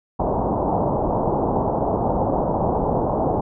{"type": "low-pass noise", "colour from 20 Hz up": "white", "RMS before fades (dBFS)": -21, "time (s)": [0.19, 3.41], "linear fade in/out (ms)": 10, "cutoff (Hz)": 920, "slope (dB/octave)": 48, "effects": []}